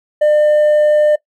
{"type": "tone with hard clipping", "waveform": "triangle", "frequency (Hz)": 601, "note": "D5", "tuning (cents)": 40, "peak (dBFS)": -7, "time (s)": [0.21, 1.16], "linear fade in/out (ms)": 10, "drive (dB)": 1, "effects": ["noise-tail reverb RT60 0.1 s tail -20 dB re dry"]}